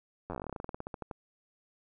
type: slowing click train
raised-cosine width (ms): 1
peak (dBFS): -24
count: 23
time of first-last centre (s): 0.3-1.112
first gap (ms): 10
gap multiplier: 1.11
effects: none